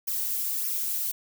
violet noise with flanger, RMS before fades -29 dBFS, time 0.07-1.12 s, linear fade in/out 10 ms, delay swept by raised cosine 0.25 to 3.75 ms, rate 1.7 Hz, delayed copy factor -0.95, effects none

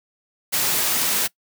white noise, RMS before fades -21 dBFS, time 0.52-1.28 s, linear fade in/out 20 ms, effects noise-tail reverb RT60 0.1 s tail -22 dB re dry + high-pass 100 Hz 12 dB/octave

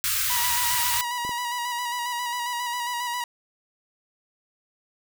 white band-stop noise, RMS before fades -25 dBFS, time 0.04-1.01 s, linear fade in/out 0 ms, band 130 to 1100 Hz, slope 96 dB/octave
sawtooth tone with vibrato, 968 Hz, B5, 35 cents flat, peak -23 dBFS, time 0.3-3.24 s, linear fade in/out 2 ms, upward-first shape square, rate 7.4 Hz, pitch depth 28 cents each way
clicks, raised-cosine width 2 ms, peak -25 dBFS, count 2, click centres 1.25 / 1.293 s
effects none

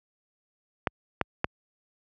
clicks, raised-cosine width 0.5 ms, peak -8 dBFS, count 3, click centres 0.872 / 1.213 / 1.444 s, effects high-pass 60 Hz 12 dB/octave

